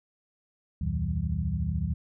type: tone cluster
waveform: sine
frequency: 70.1 / 83.7 / 116.5 / 159.6 / 190.3 Hz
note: C#2 / E2 / A#2 / D#3 / F#3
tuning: +20 / +27 / -1 / +44 / +49 cents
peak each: -32 / -31 / -35 / -32 / -35 dBFS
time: 0.81-1.94 s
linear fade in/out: 5 ms
effects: none